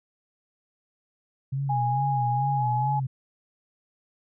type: tone with vibrato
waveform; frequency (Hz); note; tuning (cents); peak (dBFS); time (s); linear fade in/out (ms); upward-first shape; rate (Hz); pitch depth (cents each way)
sine; 130.81; C3; 0; -25; 1.52-3.07; 10; sine; 2.3; 110
type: tone with pitch glide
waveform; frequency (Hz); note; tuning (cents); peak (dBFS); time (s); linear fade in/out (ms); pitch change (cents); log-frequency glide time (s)
sine; 825 to 844.8; G#5 to G#5; -12 to +29; -24; 1.69-3; 10; +41; 2.56-2.65
effects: none